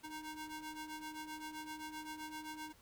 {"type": "ring-modulated tone", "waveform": "sawtooth", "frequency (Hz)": 622.3, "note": "D#5", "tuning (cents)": 0, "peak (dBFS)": -38, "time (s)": [0.03, 2.73], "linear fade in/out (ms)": 20, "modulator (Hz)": 315, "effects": ["pink hiss -65 dBFS RMS until 2.81 s"]}